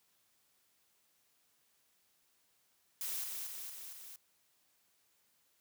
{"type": "noise with echo", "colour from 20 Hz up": "blue", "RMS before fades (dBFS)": -39, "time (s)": [3.01, 3.24], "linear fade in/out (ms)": 2, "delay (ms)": 230, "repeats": 4, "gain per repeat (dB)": -3, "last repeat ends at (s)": 4.16, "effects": ["white hiss -74 dBFS RMS until 5.6 s", "high-pass 60 Hz 12 dB/octave"]}